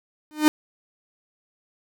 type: tone with exponential growth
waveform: 45% pulse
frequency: 304.4 Hz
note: D#4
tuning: 38 cents flat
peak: -10 dBFS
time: 0.31-0.48 s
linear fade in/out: 0 ms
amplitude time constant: 36 ms
effects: none